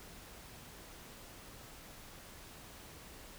silence, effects pink hiss -53 dBFS RMS until 3.38 s

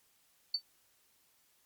sine tone with exponential decay, 4500 Hz, C#8, 25 cents sharp, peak -25 dBFS, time 0.54-0.62 s, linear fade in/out 5 ms, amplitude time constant 16 ms, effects white hiss -70 dBFS RMS until 1.65 s + MP3 96 kbps

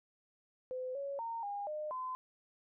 sine tone with pitch steps, 510 / 558 / 919 / 811 / 608 / 1024 Hz, C5 / C#5 / A#5 / G#5 / D#5 / C6, -44 / +11 / -25 / -41 / -40 / -38 cents, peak -37 dBFS, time 0.71-2.15 s, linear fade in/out 0 ms, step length 240 ms, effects none

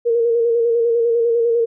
sine tone with vibrato, 466.2 Hz, A#4, in tune, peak -13 dBFS, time 0.05-1.66 s, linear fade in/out 20 ms, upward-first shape square, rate 10 Hz, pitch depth 30 cents each way, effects none

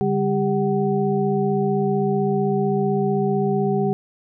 sine tone cluster, 142.9 / 198.6 / 398.9 / 751 Hz, D3 / G3 / G4 / F#5, -47 / +23 / +30 / +26 cents, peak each -25 / -22 / -21 / -27 dBFS, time 0.01-3.93 s, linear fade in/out 0 ms, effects none

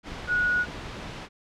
sine tone in noise, 1458 Hz, F#6, 26 cents flat, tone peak -21 dBFS, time 0.27-0.66 s, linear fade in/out 50 ms, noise pink, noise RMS -37 dBFS, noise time 0.03-1.29 s, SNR +13 dB, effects low-pass 4000 Hz 12 dB/octave

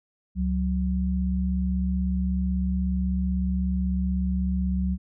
sine tone pair together, 69.28 / 185.5 Hz, C#2 / F#3, 0 / +5 cents, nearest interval octave + perfect fourth, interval 1705 cents, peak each -25 dBFS, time 0.35-4.98 s, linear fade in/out 50 ms, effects none

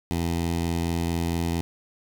15% pulse tone with notch filter, 84.4 Hz, E2, 41 cents sharp, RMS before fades -26 dBFS, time 0.11-1.61 s, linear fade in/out 0 ms, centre 1400 Hz, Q 1.8, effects none

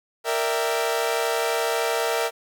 sawtooth chord, E half-diminished seventh, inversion second, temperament equal with one note detuned, 463.7 / 587.3 / 659.3 / 784 Hz, Bb4 / D5 / E5 / G5, -9 / 0 / 0 / 0 cents, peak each -21 / -27 / -23 / -27 dBFS, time 0.24-2.31 s, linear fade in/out 50 ms, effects 9-bit

